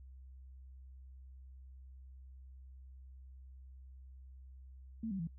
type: tone with pitch steps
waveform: sine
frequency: 223.9 / 192.68 / 165.81 Hz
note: A3 / G3 / E3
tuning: +30 / -30 / +10 cents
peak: -36 dBFS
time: 5.03-5.273 s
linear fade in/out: 5 ms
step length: 81 ms
effects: noise-tail reverb RT60 0.1 s tail -26 dB re dry + added 65 Hz sine -51 dBFS peak until 5.38 s